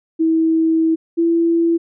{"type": "tone pair in turn", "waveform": "sine", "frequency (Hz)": [323.6, 334.8], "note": ["E4", "E4"], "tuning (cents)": [-32, 27], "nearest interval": "minor second", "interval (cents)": 59, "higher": "second", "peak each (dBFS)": [-12, -12], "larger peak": "neither", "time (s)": [[0.19, 0.96], [1.17, 1.78]], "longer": "first", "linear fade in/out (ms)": 20, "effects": []}